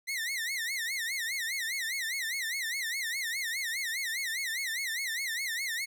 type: tone with vibrato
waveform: sawtooth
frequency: 1975.5 Hz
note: B6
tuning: in tune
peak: -28 dBFS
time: 0.07-5.86 s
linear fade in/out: 20 ms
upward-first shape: sine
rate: 4.9 Hz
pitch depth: 190 cents each way
effects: none